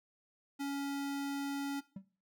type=tone; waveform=square; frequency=280 Hz; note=C#4; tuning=18 cents sharp; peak=-36 dBFS; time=0.59-1.81 s; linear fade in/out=20 ms
type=tone with exponential decay; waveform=triangle; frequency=193.2 Hz; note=G3; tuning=25 cents flat; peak=-36 dBFS; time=1.96-2.05 s; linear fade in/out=5 ms; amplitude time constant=18 ms
effects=noise-tail reverb RT60 0.4 s tail -18 dB re dry